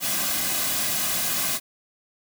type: noise with comb filter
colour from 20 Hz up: white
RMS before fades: -25 dBFS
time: 0-1.6 s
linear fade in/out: 50 ms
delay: 2.2 ms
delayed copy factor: -0.65
effects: none